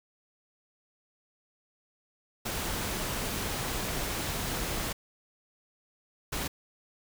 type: noise bursts at uneven times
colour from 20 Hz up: pink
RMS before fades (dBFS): -33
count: 2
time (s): 2.45-4.93 / 6.32-6.48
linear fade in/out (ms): 10
effects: none